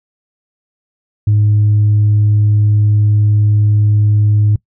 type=tone; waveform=sine; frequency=104.9 Hz; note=G#2; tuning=18 cents sharp; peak=-6 dBFS; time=1.27-4.56 s; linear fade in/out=5 ms; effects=noise-tail reverb RT60 0.1 s tail -22 dB re dry + tanh soft clip ceiling -5 dBFS